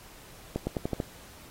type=accelerating click train; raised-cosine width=2 ms; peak=-15 dBFS; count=6; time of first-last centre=0.56-1.002 s; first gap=110 ms; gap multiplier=0.89; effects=pink hiss -51 dBFS RMS until 1.5 s + AAC 48 kbps